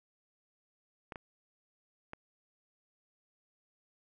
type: clicks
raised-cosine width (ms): 0.5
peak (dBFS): -27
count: 3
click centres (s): 1.122 / 1.158 / 2.134
effects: none